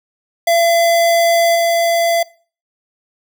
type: tone with level steps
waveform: square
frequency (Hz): 677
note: E5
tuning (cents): +46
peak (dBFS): -11 / -13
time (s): 0.47-2.23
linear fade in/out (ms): 5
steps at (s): 1.55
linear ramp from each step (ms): 5
effects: noise-tail reverb RT60 0.4 s tail -21 dB re dry